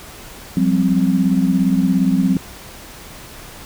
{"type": "chord", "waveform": "sine", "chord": "F suspended second", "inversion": "none", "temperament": "equal with one note detuned", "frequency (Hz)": [178.8, 196, 261.6], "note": ["F3", "G3", "C4"], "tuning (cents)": [41, 0, 0], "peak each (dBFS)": -17, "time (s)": [0.57, 2.37], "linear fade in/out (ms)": 2, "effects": ["pink hiss -37 dBFS RMS until 3.65 s"]}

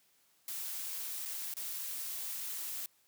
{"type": "noise with dropouts", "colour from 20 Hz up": "blue", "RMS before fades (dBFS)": -40, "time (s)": [0.48, 2.86], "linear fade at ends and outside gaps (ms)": 1, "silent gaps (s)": [[1.253, 1.257], [1.539, 1.568]], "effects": ["white hiss -70 dBFS RMS until 3.07 s", "high-pass 100 Hz 12 dB/octave"]}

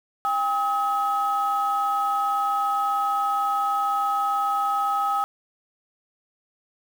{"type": "tone pair together", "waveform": "sine", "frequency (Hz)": [801.4, 1275], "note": ["G5", "D#6"], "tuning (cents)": [38, 42], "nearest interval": "minor sixth", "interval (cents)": 804, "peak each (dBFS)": [-23, -22], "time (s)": [0.25, 5.24], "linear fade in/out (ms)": 0, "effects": ["tanh soft clip ceiling -15 dBFS", "7-bit"]}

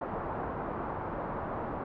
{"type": "low-pass noise", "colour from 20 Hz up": "white", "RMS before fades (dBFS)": -36, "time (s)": [0.01, 1.84], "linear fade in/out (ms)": 5, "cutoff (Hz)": 1100, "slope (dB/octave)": 24, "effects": []}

